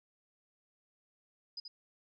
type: tone with echo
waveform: sine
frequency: 4978 Hz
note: D#8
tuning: in tune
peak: -39 dBFS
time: 1.57-1.6 s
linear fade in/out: 5 ms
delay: 80 ms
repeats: 1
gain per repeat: -5 dB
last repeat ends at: 1.68 s
effects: none

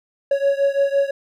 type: beating tone pair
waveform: triangle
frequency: 554.4 / 560.3 Hz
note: C#5 / C#5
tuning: 0 / +18 cents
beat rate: 5.9 Hz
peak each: -16 / -18 dBFS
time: 0.31-1.11 s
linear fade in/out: 5 ms
effects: none

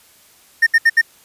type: tone bursts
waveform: triangle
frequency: 1827 Hz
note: A#6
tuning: 35 cents flat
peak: -6 dBFS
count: 4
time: 0.62-1.015 s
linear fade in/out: 10 ms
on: 47 ms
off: 69 ms
effects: white hiss -50 dBFS RMS until 1.24 s + resampled to 32000 Hz

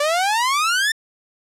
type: exponential sweep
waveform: sawtooth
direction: up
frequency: 571 to 1817 Hz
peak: -13 dBFS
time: 0-0.92 s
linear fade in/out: 5 ms
effects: low-pass 10000 Hz 12 dB/octave

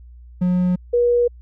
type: tone pair in turn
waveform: triangle / sine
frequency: 180.3 / 481.3 Hz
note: F#3 / B4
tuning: -45 / -45 cents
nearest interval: octave + perfect fourth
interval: 1700 cents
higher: second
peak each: -13 dBFS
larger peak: neither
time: 0.41-0.76 / 0.93-1.28 s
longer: neither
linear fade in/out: 10 ms
effects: added 60 Hz sine -39 dBFS peak until 1.41 s

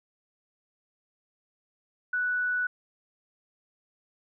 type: tone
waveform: sine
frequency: 1480 Hz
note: F#6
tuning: in tune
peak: -25 dBFS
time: 2.13-2.67 s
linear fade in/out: 5 ms
effects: none

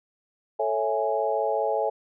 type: chord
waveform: sine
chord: A major seventh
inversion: none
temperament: equal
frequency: 440 / 554.4 / 659.3 / 830.6 Hz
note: A4 / C#5 / E5 / G#5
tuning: 0 / 0 / 0 / 0 cents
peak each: -28 dBFS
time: 0.59-1.9 s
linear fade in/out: 10 ms
effects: none

